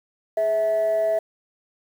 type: tone pair together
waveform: sine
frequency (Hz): 420 / 652.4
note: G#4 / E5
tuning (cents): +19 / -18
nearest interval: minor sixth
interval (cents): 763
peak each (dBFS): -28 / -17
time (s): 0.37-1.19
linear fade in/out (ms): 5
effects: tanh soft clip ceiling -16 dBFS + 8-bit